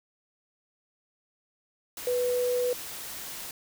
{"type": "tone in noise", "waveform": "sine", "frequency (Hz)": 493.9, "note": "B4", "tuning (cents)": 0, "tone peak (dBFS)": -24, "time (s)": [2.07, 2.73], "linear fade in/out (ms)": 2, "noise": "white", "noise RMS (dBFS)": -39, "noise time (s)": [1.97, 3.51], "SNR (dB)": 12, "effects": []}